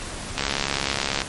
click train, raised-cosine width 0.2 ms, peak -5 dBFS, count 59, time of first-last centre 0.38-1.218 s, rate 69.2 Hz, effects pink hiss -33 dBFS RMS until 1.28 s + MP3 48 kbps

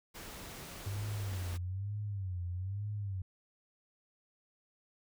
pink noise, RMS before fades -47 dBFS, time 0.14-1.58 s, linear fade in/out 20 ms
sine tone with vibrato, 96 Hz, G2, 36 cents flat, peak -35 dBFS, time 0.86-3.22 s, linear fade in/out 5 ms, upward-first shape sine, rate 1.1 Hz, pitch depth 150 cents each way
click, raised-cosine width 2 ms, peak -36 dBFS, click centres 0.873 s
effects none

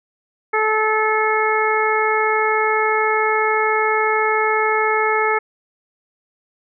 harmonic tone, 433.9 Hz, A4, 24 cents flat, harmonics 1 / 2 / 3 / 4 / 5, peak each -20 / -21 / -21 / -24 / -22 dBFS, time 0.53-5.39 s, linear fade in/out 10 ms, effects none

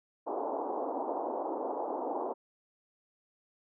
white band-pass noise, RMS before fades -35 dBFS, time 0.26-2.34 s, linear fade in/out 20 ms, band 270 to 940 Hz, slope 48 dB/octave, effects none

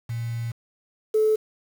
sine tone pair in turn, 116.54 / 433.2 Hz, A#2 / A4, 0 / -27 cents, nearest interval octave + major seventh, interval 2273 cents, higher second, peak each -26 / -16 dBFS, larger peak second, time 0.09-0.52 / 1.14-1.36 s, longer first, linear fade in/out 10 ms, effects tanh soft clip ceiling -12 dBFS + 7-bit

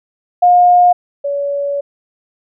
sine tone pair in turn, 713 / 566.8 Hz, F5 / C#5, +36 / +38 cents, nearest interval major third, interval 398 cents, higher first, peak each -5 / -15 dBFS, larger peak first, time 0.42-0.93 / 1.24-1.81 s, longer second, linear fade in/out 10 ms, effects none

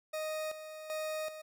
40% pulse tone with tremolo, 622.3 Hz, D#5, in tune, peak -34 dBFS, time 0.13-1.42 s, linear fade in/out 10 ms, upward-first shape square, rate 1.3 Hz, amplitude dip 65%, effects none

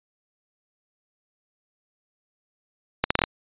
accelerating click train, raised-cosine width 0.3 ms, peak -3 dBFS, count 6, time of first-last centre 3.04-3.238 s, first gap 65 ms, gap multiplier 0.75, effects resampled to 8000 Hz

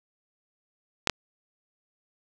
clicks, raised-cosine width 0.2 ms, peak -5 dBFS, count 2, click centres 1.073 / 1.097 s, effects none

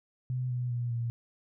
sine tone with pitch steps, 126.7 / 123.59 / 120.56 / 117.6 Hz, B2 / B2 / B2 / A#2, +45 / +2 / -41 / +16 cents, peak -29 dBFS, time 0.3-1.1 s, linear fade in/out 0 ms, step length 200 ms, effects none

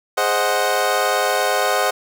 25% pulse chord, Ab dominant seventh, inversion none, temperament equal, 415.3 / 523.3 / 622.3 / 740 Hz, Ab4 / C5 / Eb5 / Gb5, 0 / 0 / 0 / 0 cents, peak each -21 / -18 / -19 / -17 dBFS, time 0.17-1.91 s, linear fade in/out 10 ms, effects none

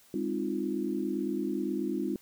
sine chord, F minor seventh, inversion first, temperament equal with one note detuned, 203.5 / 261.6 / 311.1 / 349.2 Hz, Ab3 / C4 / Eb4 / F4, -35 / 0 / 0 / 0 cents, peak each -35 / -35 / -34 / -34 dBFS, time 0.14-2.16 s, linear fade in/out 2 ms, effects white hiss -60 dBFS RMS until 2.21 s

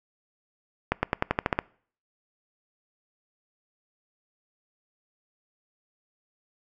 accelerating click train, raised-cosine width 0.5 ms, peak -7 dBFS, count 9, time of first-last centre 0.92-1.589 s, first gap 110 ms, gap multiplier 0.92, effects noise-tail reverb RT60 0.5 s tail -24 dB re dry

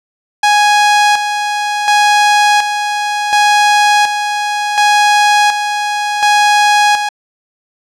sawtooth tone with tremolo, 830.6 Hz, G#5, in tune, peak -3 dBFS, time 0.43-7.09 s, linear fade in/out 5 ms, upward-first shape square, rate 0.69 Hz, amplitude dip 55%, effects low-pass 7000 Hz 12 dB/octave

